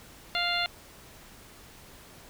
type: harmonic tone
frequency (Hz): 698.5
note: F5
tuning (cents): 0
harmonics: 1 / 2 / 3 / 4 / 5 / 6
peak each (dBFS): -33 / -33 / -33 / -33 / -33 / -33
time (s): 0.35-0.66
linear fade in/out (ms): 0
effects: pink hiss -51 dBFS RMS until 2.29 s